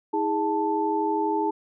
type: tone cluster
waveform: sine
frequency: 320.2 / 412.5 / 880 Hz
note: D#4 / G#4 / A5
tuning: +50 / -12 / 0 cents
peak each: -27 / -27 / -25 dBFS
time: 0.13-1.51 s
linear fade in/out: 10 ms
effects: none